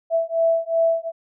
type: beating tone pair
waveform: sine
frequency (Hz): 659.3 / 662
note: E5 / E5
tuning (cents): 0 / +7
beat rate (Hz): 2.7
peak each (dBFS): -20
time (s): 0.1-1.12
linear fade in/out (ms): 50
effects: none